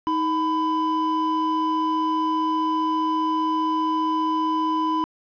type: tone pair together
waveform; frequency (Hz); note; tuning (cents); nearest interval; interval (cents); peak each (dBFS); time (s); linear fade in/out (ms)
triangle; 315.3 / 1001; D#4 / B5; +23 / +23; octave + minor sixth; 2000; -22 / -20; 0.07-5.04; 0
effects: resampled to 11025 Hz + 9-bit